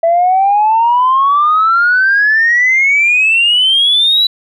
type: exponential sweep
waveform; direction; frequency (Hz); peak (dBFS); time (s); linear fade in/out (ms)
sine; up; 659.3 to 3976; -6; 0.03-4.27; 5
effects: tanh soft clip ceiling -3 dBFS